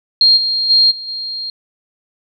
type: tone with level steps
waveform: sine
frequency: 4220 Hz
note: C8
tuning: 14 cents sharp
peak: -6 / -14 / -7 / -25 / -21 dBFS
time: 0.21-1.5 s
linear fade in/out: 2 ms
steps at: 0.36 / 0.69 / 0.9 / 1.07 s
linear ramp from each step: 20 ms
effects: none